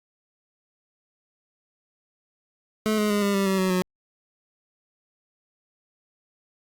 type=tone with pitch steps; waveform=25% pulse; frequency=216 / 210.9 / 206 / 201.2 / 196.48 / 191.88 / 187.39 / 183 Hz; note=A3 / G#3 / G#3 / G3 / G3 / G3 / F#3 / F#3; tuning=-32 / +27 / -14 / +45 / +4 / -37 / +22 / -19 cents; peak=-17 dBFS; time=2.86-3.82 s; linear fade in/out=0 ms; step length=120 ms; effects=Opus 48 kbps